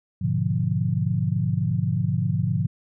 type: chord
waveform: sine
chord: G# diminished seventh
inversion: none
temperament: equal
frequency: 103.83 / 123.47 / 146.83 / 174.61 Hz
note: G#2 / B2 / D3 / F3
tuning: 0 / 0 / 0 / 0 cents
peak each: -26 dBFS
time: 0.21-2.67 s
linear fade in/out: 10 ms
effects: none